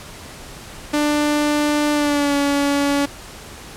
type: tone with pitch glide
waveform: sawtooth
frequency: 296.3 to 283.6 Hz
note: D4 to C#4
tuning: +15 to +40 cents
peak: -12 dBFS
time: 0.93-3.06 s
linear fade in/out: 10 ms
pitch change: -75 cents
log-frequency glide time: 1.93-2.35 s
effects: pink hiss -37 dBFS RMS until 3.76 s + low-pass 11000 Hz 12 dB/octave